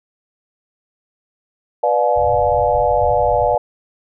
sine chord, B diminished seventh, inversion none, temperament just, 493.9 / 592.7 / 711.2 / 853.4 Hz, B4 / D5 / F5 / Ab5, 0 / +16 / +31 / +47 cents, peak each -19 / -17 / -18 / -19 dBFS, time 1.83-3.58 s, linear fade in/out 5 ms
white low-pass noise, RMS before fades -28 dBFS, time 2.16-3.55 s, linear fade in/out 2 ms, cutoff 120 Hz, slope 48 dB/octave
effects none

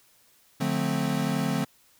square chord, D minor seventh, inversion none, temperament equal with one note detuned, 146.83 / 178.18 / 220 / 261.6 Hz, D3 / F3 / A3 / C4, 0 / +35 / 0 / 0 cents, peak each -31 dBFS, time 0.6-1.65 s, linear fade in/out 10 ms, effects white hiss -61 dBFS RMS until 1.99 s

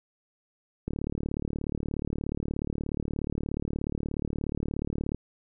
click train, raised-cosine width 3 ms, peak -18 dBFS, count 158, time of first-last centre 0.88-5.146 s, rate 36.8 Hz, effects none

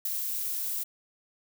violet noise with ADSR envelope, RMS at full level -29 dBFS, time 0.05-0.84 s, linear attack 4 ms, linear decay 24 ms, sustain -3 dB, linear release 13 ms, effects none

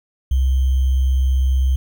sine tone with sample-and-hold, 65.41 Hz, C2, in tune, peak -13 dBFS, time 0.31-1.76 s, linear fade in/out 5 ms, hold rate 3150 Hz, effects none

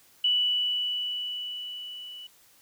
sine tone with level ramp, 2960 Hz, F#7, in tune, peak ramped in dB -20 to -40 dBFS, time 0.24-2.27 s, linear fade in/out 5 ms, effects white hiss -59 dBFS RMS until 2.61 s

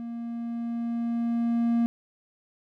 triangle tone with level ramp, 233.8 Hz, A#3, 5 cents sharp, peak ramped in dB -31 to -18 dBFS, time 0-1.86 s, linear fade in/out 0 ms, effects none

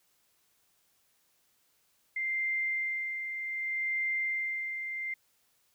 sine tone with tremolo, 2093 Hz, C7, in tune, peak -28 dBFS, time 2.16-5.14 s, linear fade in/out 5 ms, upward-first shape sine, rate 0.65 Hz, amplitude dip 50%, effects white hiss -71 dBFS RMS until 5.74 s

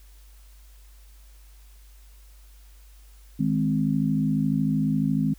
sine chord, Ab major, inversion second, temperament equal, 155.56 / 207.7 / 261.6 Hz, Eb3 / Ab3 / C4, 0 / 0 / 0 cents, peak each -25 dBFS, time 3.39-5.34 s, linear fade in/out 10 ms, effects added 50 Hz sine -47 dBFS peak until 5.38 s + white hiss -59 dBFS RMS until 5.38 s

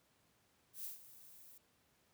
violet noise with ADSR envelope, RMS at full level -44 dBFS, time 0.73-1.58 s, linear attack 110 ms, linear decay 140 ms, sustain -15 dB, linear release 4 ms, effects pink hiss -74 dBFS RMS until 2.13 s + high-pass 80 Hz 12 dB/octave

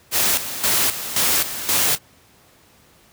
white noise with tremolo, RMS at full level -18 dBFS, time 0.11-1.99 s, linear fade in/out 50 ms, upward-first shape square, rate 1.9 Hz, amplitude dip 70%, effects pink hiss -53 dBFS RMS until 3.12 s + high-pass 60 Hz 12 dB/octave

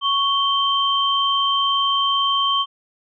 sine tone pair together, 1108.7 / 3131 Hz, C#6 / G7, 0 / -3 cents, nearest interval octave + tritone, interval 1797 cents, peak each -19 dBFS, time 0.01-2.66 s, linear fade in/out 50 ms, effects none

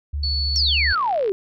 sine tone with pitch glide, 72.3 to 70.32 Hz, D2 to C#2, -27 to +25 cents, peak -22 dBFS, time 0.13-0.93 s, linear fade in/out 10 ms, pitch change -48 cents, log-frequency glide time 0.36-0.82 s
sine tone, 4435 Hz, C#8, in tune, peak -22 dBFS, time 0.23-0.95 s, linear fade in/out 5 ms
sine exponential sweep, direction down, 5710 to 370 Hz, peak -18 dBFS, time 0.56-1.32 s, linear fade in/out 0 ms
click train, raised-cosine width 0.3 ms, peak -23 dBFS, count 24, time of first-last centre 0.91-1.294 s, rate 59.9 Hz
effects none

